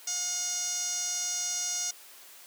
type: tone with band-pass filter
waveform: sawtooth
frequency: 717 Hz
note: F5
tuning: 45 cents sharp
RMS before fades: -32 dBFS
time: 0.07-1.91 s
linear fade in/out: 5 ms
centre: 6200 Hz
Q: 7.7
effects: white hiss -51 dBFS RMS until 2.46 s + high-pass 400 Hz 12 dB/octave